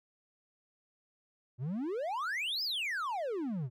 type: exponential two-way sweep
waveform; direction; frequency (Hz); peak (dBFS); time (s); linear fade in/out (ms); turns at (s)
triangle; up then down; 114 to 5240 to 114; -31; 1.58-3.7; 50; 2.63
effects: none